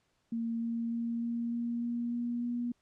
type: tone with pitch steps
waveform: sine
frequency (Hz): 230 / 231.5 / 232.9 / 234.4 / 235.9 / 237.4 / 238.9 / 240.5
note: A#3 / A#3 / A#3 / A#3 / A#3 / A#3 / A#3 / B3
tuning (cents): -23 / -12 / -1 / +10 / +21 / +32 / +43 / -46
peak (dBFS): -31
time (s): 0.32-2.72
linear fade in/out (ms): 5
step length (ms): 300
effects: pink hiss -75 dBFS RMS until 2.81 s + low-pass 8000 Hz 12 dB/octave